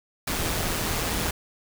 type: noise with amplitude modulation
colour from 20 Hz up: pink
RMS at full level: -25 dBFS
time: 0.27-1.31 s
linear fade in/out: 5 ms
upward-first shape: sine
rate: 164 Hz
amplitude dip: 45%
effects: none